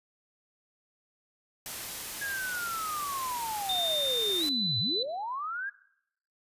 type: noise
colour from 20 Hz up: white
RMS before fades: -38 dBFS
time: 1.66-4.49 s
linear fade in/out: 0 ms
type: linear two-way sweep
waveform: sine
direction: down then up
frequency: 1661.2 to 103.2 to 1661.2 Hz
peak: -32 dBFS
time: 2.21-5.7 s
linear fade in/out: 10 ms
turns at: 4.79 s
type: tone with pitch glide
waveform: sine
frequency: 3625 to 3999 Hz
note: A#7 to B7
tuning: -49 to +21 cents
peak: -27 dBFS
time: 3.69-5.03 s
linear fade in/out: 5 ms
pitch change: +170 cents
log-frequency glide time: 4.39-4.44 s
effects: noise-tail reverb RT60 0.7 s tail -18 dB re dry + resampled to 32000 Hz